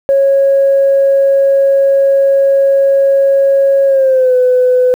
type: tone with pitch glide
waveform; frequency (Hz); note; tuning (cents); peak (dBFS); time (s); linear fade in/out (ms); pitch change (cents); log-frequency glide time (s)
sine; 549 to 503.4; C#5 to B4; -17 to +33; -5; 0.09-4.94; 0; -150; 3.86-4.35
effects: tanh soft clip ceiling -2 dBFS + 7-bit